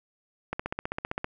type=click train; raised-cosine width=0.5 ms; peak=-15 dBFS; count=12; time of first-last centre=0.53-1.244 s; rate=15.4 Hz; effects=none